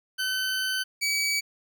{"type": "tone pair in turn", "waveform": "20% pulse", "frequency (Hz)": [1523, 2282], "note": ["F#6", "C#7"], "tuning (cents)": [50, 50], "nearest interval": "perfect fifth", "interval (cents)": 700, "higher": "second", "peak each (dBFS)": [-21, -19], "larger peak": "second", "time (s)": [[0.18, 0.84], [1.01, 1.41]], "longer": "first", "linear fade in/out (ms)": 20, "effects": []}